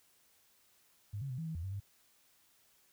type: tone with pitch steps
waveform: sine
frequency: 102.5 / 137.5 / 126.9 / 162.6 / 160.7 / 83 / 95.8 / 99.9 Hz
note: G#2 / C#3 / B2 / E3 / E3 / E2 / G2 / G2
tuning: -22 / -14 / +47 / -23 / -44 / +12 / -39 / +33 cents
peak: -37 dBFS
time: 1.13-1.802 s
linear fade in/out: 10 ms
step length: 84 ms
effects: white hiss -69 dBFS RMS until 2.92 s